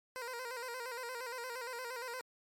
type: tone with vibrato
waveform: 15% pulse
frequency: 491.2 Hz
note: B4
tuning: 9 cents flat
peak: -34 dBFS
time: 0.16-2.21 s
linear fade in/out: 0 ms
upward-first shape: square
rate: 8.6 Hz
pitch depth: 74 cents each way
effects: MP3 64 kbps